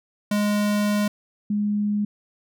square / sine tone pair in turn, 207.3 / 207.3 Hz, G#3 / G#3, -3 / -3 cents, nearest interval unison, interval 0 cents, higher neither, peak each -20 dBFS, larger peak neither, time 0.31-1.08 / 1.5-2.05 s, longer first, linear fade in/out 5 ms, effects none

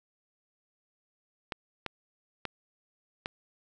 clicks, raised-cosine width 0.3 ms, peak -17 dBFS, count 4, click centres 1.522 / 1.863 / 2.453 / 3.259 s, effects none

